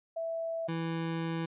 sine / 25% pulse tone pair in turn, 659.3 / 164.82 Hz, E5 / E3, 0 / 0 cents, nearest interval 2 octaves, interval 2400 cents, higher first, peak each -32 / -28 dBFS, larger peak second, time 0.16-0.68 / 0.68-1.46 s, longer second, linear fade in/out 10 ms, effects resampled to 8000 Hz

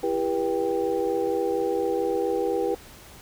sine tone cluster, 334 / 398.3 / 485.4 / 789 Hz, E4 / G4 / B4 / G5, +23 / +28 / -30 / +11 cents, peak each -29 / -27 / -26 / -32 dBFS, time 0.03-2.75 s, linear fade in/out 5 ms, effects pink hiss -47 dBFS RMS until 3.21 s

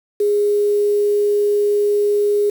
sine tone with quantisation, 412.7 Hz, G#4, 11 cents flat, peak -13 dBFS, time 0.2-2.5 s, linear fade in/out 5 ms, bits 6, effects none

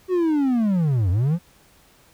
triangle linear two-way sweep, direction down then up, 377 to 84.6 to 181.1 Hz, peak -15 dBFS, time 0.08-1.39 s, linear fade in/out 50 ms, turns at 1.1 s, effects pink hiss -55 dBFS RMS until 2.13 s

